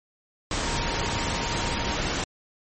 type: tone in noise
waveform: sine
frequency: 932.3 Hz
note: A#5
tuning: in tune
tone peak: -35 dBFS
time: 0.63-1.95 s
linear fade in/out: 2 ms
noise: pink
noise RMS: -27 dBFS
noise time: 0.51-2.24 s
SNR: -11 dB
effects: MP3 32 kbps